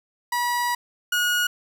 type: tone pair in turn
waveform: 30% pulse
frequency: 968 / 1447.9 Hz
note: B5 / F#6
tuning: -35 / -38 cents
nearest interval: perfect fifth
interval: 697 cents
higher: second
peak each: -19 / -17 dBFS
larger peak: second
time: 0.32-0.75 / 1.12-1.47 s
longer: first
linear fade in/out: 5 ms
effects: 9-bit